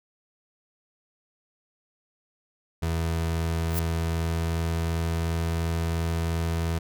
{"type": "tone with pitch glide", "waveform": "30% pulse", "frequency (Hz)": [82.41, 82.89], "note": ["E2", "E2"], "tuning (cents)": [0, 10], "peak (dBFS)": -22, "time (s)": [2.82, 6.79], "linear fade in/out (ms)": 10, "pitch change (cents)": 10, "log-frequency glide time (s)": [3.56, 5.41]}
{"type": "noise with exponential growth", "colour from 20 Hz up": "violet", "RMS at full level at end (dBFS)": -26, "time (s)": [3.67, 3.79], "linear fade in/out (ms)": 0, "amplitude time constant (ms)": 26}
{"effects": []}